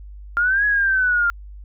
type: exponential two-way sweep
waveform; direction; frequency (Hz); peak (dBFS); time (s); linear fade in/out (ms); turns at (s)
sine; up then down; 1388 to 1688 to 1388; -15; 0.37-1.3; 0; 0.65
effects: added 50 Hz sine -35 dBFS peak until 1.64 s